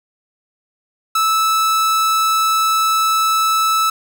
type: tone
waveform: 45% pulse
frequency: 1310 Hz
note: E6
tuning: 11 cents flat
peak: -13 dBFS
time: 1.15-3.9 s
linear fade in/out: 5 ms
effects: none